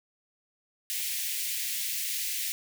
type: high-pass noise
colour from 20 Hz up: white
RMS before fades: -32 dBFS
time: 0.9-2.52 s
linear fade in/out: 0 ms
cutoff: 1900 Hz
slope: 48 dB/octave
effects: none